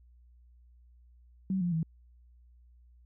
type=tone with pitch steps; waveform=sine; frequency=190 / 175.24 / 161.63 Hz; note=F#3 / F3 / E3; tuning=+46 / +6 / -34 cents; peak=-27 dBFS; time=1.5-1.83 s; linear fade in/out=2 ms; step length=110 ms; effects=added 60 Hz sine -56 dBFS peak until 3.05 s